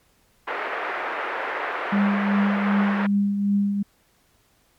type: band-pass noise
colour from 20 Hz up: white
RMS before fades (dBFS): -28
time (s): 0.47-3.07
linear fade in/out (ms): 10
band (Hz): 390 to 1900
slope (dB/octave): 24
type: tone with tremolo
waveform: sine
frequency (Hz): 201.4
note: G3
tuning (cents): +47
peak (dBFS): -16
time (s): 1.92-3.83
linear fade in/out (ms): 10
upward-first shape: triangle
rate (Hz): 2.6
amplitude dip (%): 50
effects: pink hiss -62 dBFS RMS until 4.78 s + MP3 96 kbps